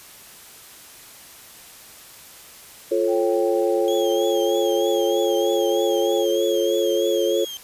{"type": "chord", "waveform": "sine", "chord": "F augmented", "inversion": "none", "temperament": "just", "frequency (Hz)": [349.2, 436.5, 545.7], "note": ["F4", "A4", "C#5"], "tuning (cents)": [0, -14, -27], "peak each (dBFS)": -22, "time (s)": [2.91, 7.45], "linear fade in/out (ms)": 10}
{"type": "tone with pitch glide", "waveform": "sine", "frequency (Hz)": [784, 798.2], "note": ["G5", "G5"], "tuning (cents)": [0, 31], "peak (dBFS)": -29, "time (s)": [3.07, 6.26], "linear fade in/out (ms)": 50, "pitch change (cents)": 31, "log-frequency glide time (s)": [3.73, 4.52]}
{"type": "tone with vibrato", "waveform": "35% pulse", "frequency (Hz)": 3271, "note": "G#7", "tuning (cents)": -27, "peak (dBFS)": -29, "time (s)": [3.88, 7.57], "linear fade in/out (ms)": 0, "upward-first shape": "triangle", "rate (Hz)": 3.2, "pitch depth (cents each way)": 69}
{"effects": ["white hiss -44 dBFS RMS until 7.63 s", "resampled to 32000 Hz"]}